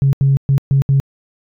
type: tone bursts at uneven times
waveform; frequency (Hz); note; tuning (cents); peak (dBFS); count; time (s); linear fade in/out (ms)
sine; 137.3; C#3; -16; -8; 5; 0.02-0.13 / 0.21-0.37 / 0.49-0.58 / 0.71-0.82 / 0.89-1; 0
effects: tanh soft clip ceiling -5 dBFS